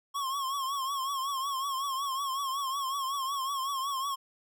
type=tone with vibrato; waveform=square; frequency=1089 Hz; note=C#6; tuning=31 cents flat; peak=-31 dBFS; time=0.14-4.16 s; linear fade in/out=20 ms; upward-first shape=triangle; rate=5.4 Hz; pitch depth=92 cents each way; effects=none